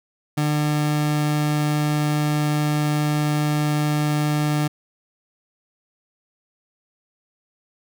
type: tone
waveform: 30% pulse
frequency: 149.6 Hz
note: D3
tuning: 32 cents sharp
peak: -16 dBFS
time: 0.37-4.68 s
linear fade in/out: 10 ms
effects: none